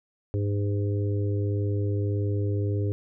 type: harmonic tone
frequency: 101.7 Hz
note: G#2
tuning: 36 cents flat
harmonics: 1 / 3 / 4 / 5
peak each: -24 / -34 / -33 / -39 dBFS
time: 0.34-2.92 s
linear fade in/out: 0 ms
effects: none